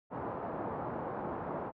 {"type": "low-pass noise", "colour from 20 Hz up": "white", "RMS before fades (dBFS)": -38, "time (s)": [0.1, 1.72], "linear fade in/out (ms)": 50, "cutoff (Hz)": 1000, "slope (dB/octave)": 24, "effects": ["high-pass 100 Hz 12 dB/octave"]}